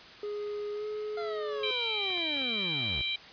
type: tone with pitch glide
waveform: triangle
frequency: 415.3 to 424.3 Hz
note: G#4 to G#4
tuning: 0 to +37 cents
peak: -31 dBFS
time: 0.23-1.71 s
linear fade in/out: 2 ms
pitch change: +37 cents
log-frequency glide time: 0.74-0.85 s
type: linear sweep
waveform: 25% pulse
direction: down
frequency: 699 to 54.3 Hz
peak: -33 dBFS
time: 1.17-3.02 s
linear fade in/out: 5 ms
type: harmonic tone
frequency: 784 Hz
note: G5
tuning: in tune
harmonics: 3 / 4 / 5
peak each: -34 / -34 / -34 dBFS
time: 1.63-3.16 s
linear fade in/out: 5 ms
type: clicks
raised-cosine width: 0.5 ms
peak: -32 dBFS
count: 5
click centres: 2.104 / 2.176 / 2.368 / 2.419 / 2.812 s
effects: white hiss -49 dBFS RMS until 3.32 s + resampled to 11025 Hz